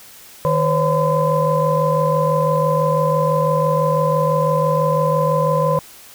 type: tone cluster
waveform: sine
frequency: 155.9 / 507 / 553 / 1017 Hz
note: D#3 / B4 / C#5 / C6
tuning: +4 / +45 / -4 / -50 cents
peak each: -19 dBFS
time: 0.45-5.79 s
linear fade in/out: 0 ms
effects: tanh soft clip ceiling -4 dBFS + white hiss -42 dBFS RMS until 6.14 s

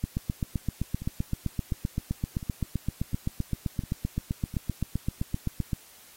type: two click trains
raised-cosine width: 5 ms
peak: -24 / -15 dBFS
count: 6 / 45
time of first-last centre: 1.02-4.541 / 0.04-5.732 s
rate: 1.42 / 7.73 Hz
effects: white hiss -53 dBFS RMS until 6.16 s + AAC 48 kbps

